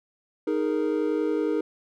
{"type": "chord", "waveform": "triangle", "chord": "D# suspended fourth", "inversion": "none", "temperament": "equal", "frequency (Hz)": [311.1, 415.3, 466.2], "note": ["D#4", "G#4", "A#4"], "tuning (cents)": [0, 0, 0], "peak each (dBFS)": [-24, -26, -26], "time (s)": [0.47, 1.61], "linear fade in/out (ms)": 5, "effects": []}